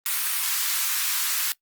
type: high-pass noise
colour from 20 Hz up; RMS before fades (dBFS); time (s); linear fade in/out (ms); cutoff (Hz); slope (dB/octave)
white; -25; 0.06-1.52; 0; 1100; 24
effects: noise-tail reverb RT60 0.1 s tail -21 dB re dry + Opus 32 kbps